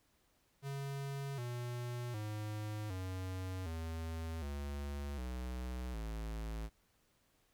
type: tone with pitch steps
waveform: square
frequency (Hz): 138.59 / 121.35 / 106.25 / 93.03 / 81.46 / 71.33 / 62.45 / 54.68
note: C#3 / B2 / G#2 / F#2 / E2 / D2 / B1 / A1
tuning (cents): 0 / -30 / +40 / +10 / -20 / -50 / +20 / -10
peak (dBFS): -40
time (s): 0.62-6.7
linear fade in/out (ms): 50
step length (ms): 760
effects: pink hiss -74 dBFS RMS until 7.53 s